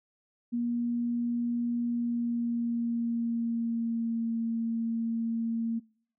sine tone with pitch glide, 238 to 228.8 Hz, A#3 to A#3, +36 to -32 cents, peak -27 dBFS, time 0.52-5.8 s, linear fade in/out 20 ms, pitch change -68 cents, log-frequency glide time 1.85-4.34 s, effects noise-tail reverb RT60 0.6 s tail -25 dB re dry

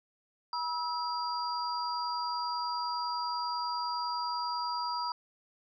sine tone cluster, 969 / 1299 / 4769 Hz, B5 / E6 / D8, -33 / -26 / +26 cents, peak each -33 / -38 / -38 dBFS, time 0.53-5.12 s, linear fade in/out 2 ms, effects none

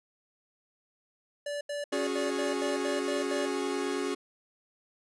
square tone bursts, 580 Hz, D5, 22 cents flat, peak -33 dBFS, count 9, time 1.46-3.458 s, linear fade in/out 5 ms, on 150 ms, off 81 ms
45% pulse chord, C# suspended fourth, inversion none, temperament equal with one note detuned, 277.2 / 365.5 / 415.3 Hz, C#4 / F#4 / G#4, 0 / -21 / 0 cents, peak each -34 dBFS, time 1.92-4.15 s, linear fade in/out 10 ms
effects resampled to 24000 Hz

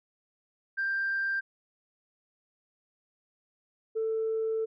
sine tone pair in turn, 1582 / 443.9 Hz, G6 / A4, +15 / +15 cents, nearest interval octave + minor seventh, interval 2200 cents, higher first, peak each -26 dBFS, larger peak neither, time 0.77-1.41 / 3.95-4.66 s, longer second, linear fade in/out 20 ms, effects tanh soft clip ceiling -23 dBFS

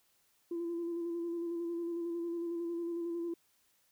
sine tone with vibrato, 340 Hz, F4, 46 cents flat, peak -33 dBFS, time 0.51-3.34 s, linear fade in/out 5 ms, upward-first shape square, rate 11 Hz, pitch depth 21 cents each way, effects tanh soft clip ceiling -31 dBFS + white hiss -72 dBFS RMS until 3.91 s

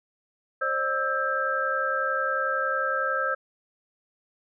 sine tone cluster, 531 / 602 / 1312 / 1589 Hz, C5 / D5 / E6 / G6, +25 / +43 / -9 / +23 cents, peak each -30 / -35 / -27 / -28 dBFS, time 0.61-3.35 s, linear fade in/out 10 ms, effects none

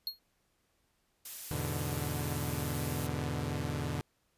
square tone with exponential decay, 4287 Hz, C8, 41 cents sharp, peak -30 dBFS, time 0.07-0.19 s, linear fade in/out 1 ms, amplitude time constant 25 ms
blue noise, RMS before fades -42 dBFS, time 1.25-3.07 s, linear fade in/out 5 ms
sawtooth chord, E dominant seventh, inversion none, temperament equal, 82.41 / 103.83 / 123.47 / 146.83 Hz, E2 / G#2 / B2 / D3, 0 / 0 / 0 / 0 cents, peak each -35 / -38 / -35 / -33 dBFS, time 1.51-4.01 s, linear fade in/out 0 ms
effects pink hiss -75 dBFS RMS until 4.37 s + resampled to 32000 Hz

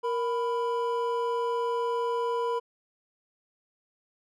triangle tone pair together, 468.4 / 992.5 Hz, A#4 / B5, +8 / +8 cents, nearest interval octave + minor second, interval 1300 cents, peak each -26 / -28 dBFS, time 0.03-2.6 s, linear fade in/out 20 ms, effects none

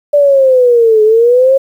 sine linear two-way sweep, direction down then up, 587.3 to 424.7 to 546 Hz, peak -4 dBFS, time 0.13-1.58 s, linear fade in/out 10 ms, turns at 1.03 s, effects 7-bit

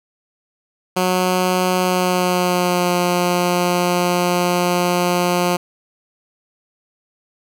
10% pulse tone with pitch glide, 183.1 to 177.27 Hz, F#3 to F3, -18 to +26 cents, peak -7 dBFS, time 0.96-5.57 s, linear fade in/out 10 ms, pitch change -56 cents, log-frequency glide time 1.78-2.93 s, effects none

